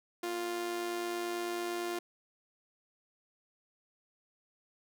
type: tone with amplitude modulation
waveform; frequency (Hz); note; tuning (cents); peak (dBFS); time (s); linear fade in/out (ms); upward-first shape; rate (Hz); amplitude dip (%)
sawtooth; 349.7; F4; +2; -28; 0.23-1.99; 5; sine; 109; 45
effects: none